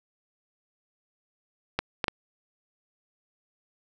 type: clicks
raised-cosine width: 0.3 ms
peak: -9 dBFS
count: 3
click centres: 1.79 / 2.042 / 2.082 s
effects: none